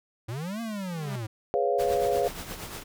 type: linear two-way sweep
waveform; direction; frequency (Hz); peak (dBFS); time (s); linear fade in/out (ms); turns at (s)
square; up then down; 104.6 to 234.3 to 104.6; -32; 0.28-1.27; 10; 0.61
type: tone with exponential growth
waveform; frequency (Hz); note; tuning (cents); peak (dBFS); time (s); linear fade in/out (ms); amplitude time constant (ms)
sawtooth; 199.3; G3; +29; -29; 0.7-1.16; 5; 100
type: chord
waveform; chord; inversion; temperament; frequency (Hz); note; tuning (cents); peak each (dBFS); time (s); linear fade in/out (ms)
sine; C# dominant seventh; second; equal with one note detuned; 413.2 / 493.9 / 554.4 / 698.5; G#4 / B4 / C#5 / E#5; -9 / 0 / 0 / 0; -28; 1.54-2.28; 0
type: noise with tremolo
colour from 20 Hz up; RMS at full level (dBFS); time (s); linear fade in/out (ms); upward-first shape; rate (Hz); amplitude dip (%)
pink; -36; 1.78-2.84; 20; triangle; 8.5; 60
effects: none

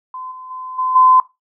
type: tone with level steps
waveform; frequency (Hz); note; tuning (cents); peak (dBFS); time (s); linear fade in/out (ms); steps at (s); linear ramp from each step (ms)
sine; 1025; C6; -36; -27 / -32 / -27 / -16 / -7; 0.14-1.2; 2; 0.31 / 0.5 / 0.78 / 0.95; 10
effects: noise-tail reverb RT60 0.2 s tail -18 dB re dry

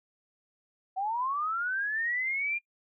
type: linear sweep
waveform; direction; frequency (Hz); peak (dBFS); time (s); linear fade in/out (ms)
sine; up; 740 to 2413; -28; 0.96-2.59; 20
effects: noise-tail reverb RT60 0.1 s tail -21 dB re dry

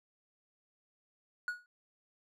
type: tone with exponential decay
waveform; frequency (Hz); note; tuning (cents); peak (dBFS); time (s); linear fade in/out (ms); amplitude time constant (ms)
triangle; 1456; F#6; -28; -28; 1.48-1.66; 1; 39
effects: none

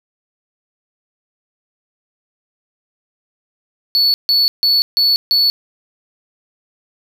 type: tone bursts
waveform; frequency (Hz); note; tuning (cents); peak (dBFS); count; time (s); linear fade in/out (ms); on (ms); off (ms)
triangle; 4435; C#8; 0; -9; 5; 3.95-5.5; 0; 190; 150
effects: none

